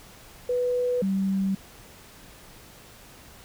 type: tone pair in turn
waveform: sine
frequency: 493.9 / 193.31 Hz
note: B4 / G3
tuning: 0 / -24 cents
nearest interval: octave + major third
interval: 1624 cents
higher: first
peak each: -22 dBFS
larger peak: neither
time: 0.49-1.02 / 1.02-1.55 s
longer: neither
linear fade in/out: 5 ms
effects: pink hiss -49 dBFS RMS until 3.44 s